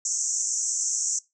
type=band-pass noise; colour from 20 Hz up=white; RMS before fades=-27 dBFS; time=0.05-1.19 s; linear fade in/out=5 ms; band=5800 to 7700 Hz; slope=96 dB/octave; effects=noise-tail reverb RT60 0.2 s tail -20 dB re dry